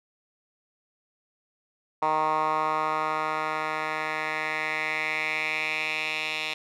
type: tone with band-pass filter sweep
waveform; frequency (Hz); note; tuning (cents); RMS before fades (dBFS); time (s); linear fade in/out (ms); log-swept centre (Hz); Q
10% pulse; 155.56; D#3; 0; -28; 2.02-6.54; 5; 1000 to 3000; 3.4
effects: none